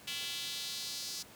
square tone with high-pass filter sweep, 155 Hz, D#3, 6 cents flat, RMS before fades -40 dBFS, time 0.07-1.23 s, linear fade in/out 10 ms, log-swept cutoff 3000 to 5000 Hz, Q 2.5, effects pink hiss -55 dBFS RMS until 1.35 s + high-pass 100 Hz 12 dB/octave

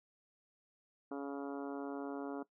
harmonic tone, 140.3 Hz, C#3, 21 cents sharp, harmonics 2 / 3 / 4 / 5 / 6 / 7 / 8 / 9 / 10, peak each -41 / -45 / -50 / -50 / -54 / -56 / -56 / -57 / -57 dBFS, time 1.11-2.43 s, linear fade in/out 5 ms, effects noise-tail reverb RT60 0.1 s tail -18 dB re dry

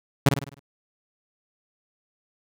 sawtooth tone with echo, 138.9 Hz, C#3, 4 cents sharp, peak -9 dBFS, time 0.26-0.29 s, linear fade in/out 5 ms, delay 51 ms, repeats 6, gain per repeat -6 dB, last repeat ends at 0.596 s, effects none

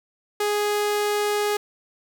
sawtooth tone, 415.3 Hz, G#4, in tune, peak -17 dBFS, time 0.4-1.57 s, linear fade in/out 5 ms, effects none

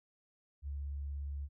sine tone with vibrato, 70.8 Hz, C#2, 37 cents sharp, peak -37 dBFS, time 0.62-1.49 s, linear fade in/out 50 ms, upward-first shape sine, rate 17 Hz, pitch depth 15 cents each way, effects none

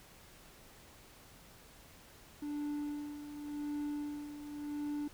triangle tone with tremolo, 293.7 Hz, D4, in tune, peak -33 dBFS, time 2.42-5.08 s, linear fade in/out 5 ms, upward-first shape sine, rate 0.89 Hz, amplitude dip 65%, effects pink hiss -58 dBFS RMS until 5.13 s

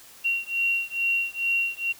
sine beating tone pair, 2747 / 2749.3 Hz, F7 / F7, -29 / -28 cents, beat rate 2.3 Hz, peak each -26 dBFS, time 0.24-1.93 s, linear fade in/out 20 ms, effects white hiss -49 dBFS RMS until 1.99 s

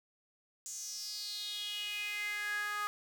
sawtooth tone with high-pass filter sweep, 415.3 Hz, G#4, in tune, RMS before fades -39 dBFS, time 0.66-2.87 s, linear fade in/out 0 ms, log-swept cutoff 6900 to 1300 Hz, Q 6.2, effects none

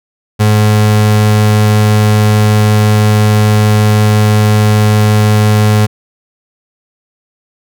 35% pulse tone, 106.2 Hz, G#2, 39 cents sharp, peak -4 dBFS, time 0.39-5.87 s, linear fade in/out 20 ms, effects none

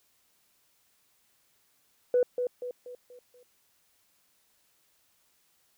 sine tone with echo, 493.9 Hz, B4, in tune, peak -19 dBFS, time 2.14-2.23 s, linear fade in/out 2 ms, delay 240 ms, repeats 5, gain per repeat -7 dB, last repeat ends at 3.43 s, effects tanh soft clip ceiling -16 dBFS + white hiss -69 dBFS RMS until 5.77 s

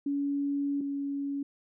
sine tone pair in turn, 282.7 / 280.6 Hz, C#4 / C#4, +34 / +21 cents, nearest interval unison, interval 13 cents, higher first, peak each -27 / -30 dBFS, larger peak first, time 0.06-0.81 / 0.81-1.43 s, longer first, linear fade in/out 5 ms, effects none

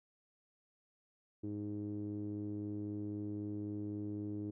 sawtooth tone with low-pass filter, 103.83 Hz, G#2, in tune, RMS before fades -41 dBFS, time 1.43-4.51 s, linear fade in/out 10 ms, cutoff 340 Hz, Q 7.4, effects none

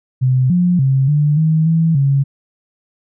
sine tone with pitch steps, 128.7 / 177.8 / 134.2 / 148.1 / 158.3 / 163.3 / 138.4 Hz, C3 / F3 / C3 / D3 / D#3 / E3 / C#3, -28 / +31 / +44 / +15 / +30 / -16 / -2 cents, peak -10 dBFS, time 0.21-2.24 s, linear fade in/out 20 ms, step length 290 ms, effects none

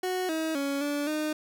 30% pulse tone with pitch steps, 368.2 / 319.2 / 279.4 / 289.5 / 306.3 Hz, F#4 / D#4 / C#4 / D4 / D#4, -8 / +44 / +14 / -25 / -27 cents, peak -25 dBFS, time 0.03-1.33 s, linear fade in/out 5 ms, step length 260 ms, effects none

